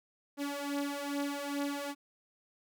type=beating tone pair; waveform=sawtooth; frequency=283 / 285.4 Hz; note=C#4 / D4; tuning=+36 / -49 cents; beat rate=2.4 Hz; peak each=-34 / -32 dBFS; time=0.37-1.95 s; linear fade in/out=50 ms; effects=none